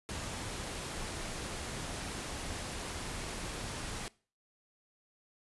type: noise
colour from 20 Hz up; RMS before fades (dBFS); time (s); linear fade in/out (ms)
pink; -40; 0.09-4.08; 0
effects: noise-tail reverb RT60 0.4 s tail -22 dB re dry + resampled to 24000 Hz